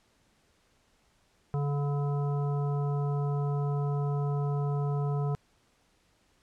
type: harmonic tone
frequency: 143.3 Hz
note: D3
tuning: 42 cents flat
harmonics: 1 / 3 / 5 / 7 / 9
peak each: -27 / -37 / -41 / -44 / -46 dBFS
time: 1.54-5.35 s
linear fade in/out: 0 ms
effects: pink hiss -68 dBFS RMS until 6.42 s + low-pass 9000 Hz 12 dB/octave